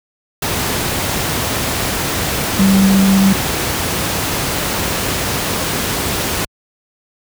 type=tone in noise; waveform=sine; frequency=194.2 Hz; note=G3; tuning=16 cents flat; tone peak=-8 dBFS; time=2.59-3.33 s; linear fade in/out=5 ms; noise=pink; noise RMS=-18 dBFS; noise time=0.42-6.45 s; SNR=+7 dB; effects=high-pass 60 Hz 12 dB/octave